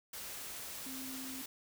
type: tone in noise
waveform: sine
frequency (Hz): 262.7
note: C4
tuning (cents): +7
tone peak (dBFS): -45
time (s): 0.86-1.42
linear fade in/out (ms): 5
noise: white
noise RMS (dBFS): -45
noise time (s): 0.13-1.46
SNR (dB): -3
effects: none